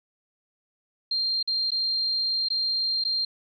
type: tone with dropouts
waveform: sine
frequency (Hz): 4186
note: C8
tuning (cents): 0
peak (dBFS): -23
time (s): 1.11-3.25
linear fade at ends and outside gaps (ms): 5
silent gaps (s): 1.428-1.475 / 1.706-1.717 / 2.486-2.502 / 3.039-3.049
effects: none